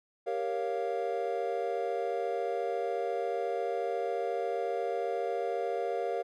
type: chord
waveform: triangle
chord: G half-diminished seventh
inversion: none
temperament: equal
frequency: 392 / 466.2 / 554.4 / 698.5 Hz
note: G4 / Bb4 / Db5 / F5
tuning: 0 / 0 / 0 / 0 cents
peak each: -35 / -32 / -35 / -33 dBFS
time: 0.26-6.23 s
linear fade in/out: 20 ms
effects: none